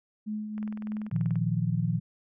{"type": "tone with tremolo", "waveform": "sine", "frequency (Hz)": 212.8, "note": "G#3", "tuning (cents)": 42, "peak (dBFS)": -29, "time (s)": [0.26, 1.1], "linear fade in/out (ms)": 20, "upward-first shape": "triangle", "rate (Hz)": 3.3, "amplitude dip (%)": 50}
{"type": "click train", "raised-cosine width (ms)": 0.5, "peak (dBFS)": -32, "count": 17, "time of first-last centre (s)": [0.58, 1.357], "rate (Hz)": 20.6}
{"type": "chord", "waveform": "sine", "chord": "Bb suspended fourth", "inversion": "none", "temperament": "equal", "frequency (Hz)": [116.54, 155.56, 174.61], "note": ["Bb2", "Eb3", "F3"], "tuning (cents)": [0, 0, 0], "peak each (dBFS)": -29, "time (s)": [1.11, 2], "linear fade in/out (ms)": 20}
{"effects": []}